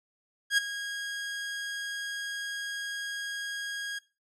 sawtooth tone with ADSR envelope, 1638 Hz, G#6, 24 cents flat, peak -16 dBFS, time 0.5-3.99 s, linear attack 77 ms, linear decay 13 ms, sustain -14 dB, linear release 10 ms, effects noise-tail reverb RT60 0.3 s tail -18 dB re dry + low-pass 9000 Hz 12 dB/octave

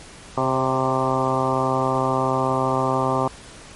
harmonic tone with a mistuned harmonic, 130.81 Hz, C3, in tune, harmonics 1 / 2 / 3 / 4 / 5 / 6 / 7 / 8 / 9, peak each -27 / -27 / -27 / -27 / -27 / -27 / -27 / -27 / -27 dBFS, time 0.37-3.28 s, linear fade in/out 5 ms, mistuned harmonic 4, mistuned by +22 cents, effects pink hiss -42 dBFS RMS until 3.75 s + MP3 48 kbps

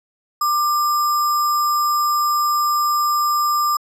sine tone with sample-and-hold, 1189 Hz, D6, 21 cents sharp, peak -15 dBFS, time 0.41-3.77 s, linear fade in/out 5 ms, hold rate 6300 Hz, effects resampled to 32000 Hz

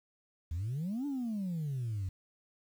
sine exponential two-way sweep, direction up then down, 75.7 to 294.1 to 90.1 Hz, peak -31 dBFS, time 0.51-2.09 s, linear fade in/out 5 ms, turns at 1.06 s, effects tanh soft clip ceiling -31 dBFS + 10-bit

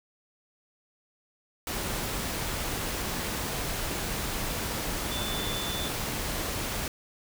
sine tone in noise, 3510 Hz, A7, 5 cents flat, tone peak -35 dBFS, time 5.11-5.88 s, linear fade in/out 2 ms, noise pink, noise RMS -32 dBFS, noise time 1.67-6.88 s, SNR -6 dB, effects none

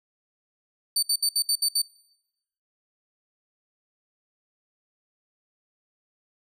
25% pulse tone bursts, 4569 Hz, D8, 48 cents flat, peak -16 dBFS, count 7, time 0.96-1.819 s, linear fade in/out 5 ms, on 67 ms, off 65 ms, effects noise-tail reverb RT60 0.9 s tail -23 dB re dry

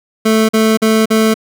25% pulse tone bursts, 220 Hz, A3, in tune, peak -5 dBFS, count 4, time 0.25-1.342 s, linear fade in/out 10 ms, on 240 ms, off 44 ms, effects none

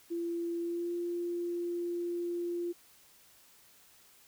sine tone with pitch glide, 340.4 to 346.8 Hz, F4 to F4, -44 to -12 cents, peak -32 dBFS, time 0.1-2.73 s, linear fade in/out 20 ms, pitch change +32 cents, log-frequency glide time 0.61-0.93 s, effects white hiss -61 dBFS RMS until 4.27 s

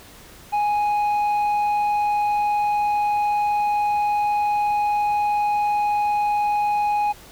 sine tone with tanh clipping, 830.6 Hz, G#5, in tune, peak -19 dBFS, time 0.52-7.13 s, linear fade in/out 20 ms, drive 5 dB, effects pink hiss -45 dBFS RMS until 7.31 s

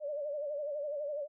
sine tone with vibrato, 585 Hz, D5, 7 cents flat, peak -34 dBFS, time 0-1.28 s, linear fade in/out 50 ms, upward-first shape sine, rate 12 Hz, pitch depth 79 cents each way, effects none

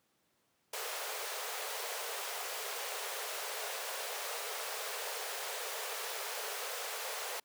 pink high-pass noise, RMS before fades -40 dBFS, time 0.73-7.4 s, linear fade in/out 5 ms, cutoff 410 Hz, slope 96 dB/octave, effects pink hiss -75 dBFS RMS until 7.44 s + high-pass 150 Hz 12 dB/octave

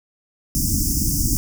pink band-stop noise, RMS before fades -20 dBFS, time 0.55-1.37 s, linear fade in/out 0 ms, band 320 to 5100 Hz, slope 96 dB/octave, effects none

